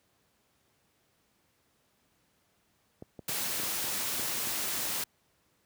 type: clicks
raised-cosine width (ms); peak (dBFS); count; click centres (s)
2; -29; 8; 3.024 / 3.192 / 3.293 / 3.599 / 3.634 / 3.842 / 4.195 / 4.472
type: noise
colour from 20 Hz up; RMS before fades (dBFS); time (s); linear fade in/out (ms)
white; -33; 3.28-5.04; 5
effects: pink hiss -71 dBFS RMS until 5.65 s + high-pass 80 Hz 12 dB/octave